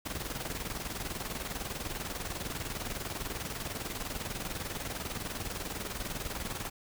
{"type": "noise with tremolo", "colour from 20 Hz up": "pink", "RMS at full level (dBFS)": -36, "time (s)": [0.05, 6.7], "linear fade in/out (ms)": 10, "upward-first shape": "square", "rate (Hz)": 20, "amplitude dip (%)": 55, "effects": []}